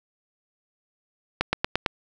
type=accelerating click train; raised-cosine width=0.3 ms; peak=-5 dBFS; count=5; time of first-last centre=1.41-1.862 s; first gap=120 ms; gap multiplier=0.96; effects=none